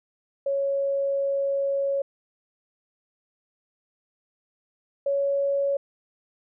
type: tone pair in turn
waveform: sine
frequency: 554 / 558.5 Hz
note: C#5 / C#5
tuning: -1 / +13 cents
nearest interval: unison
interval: 14 cents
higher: second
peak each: -22 / -21 dBFS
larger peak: second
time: 0.46-2.02 / 5.06-5.77 s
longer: first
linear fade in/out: 5 ms
effects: none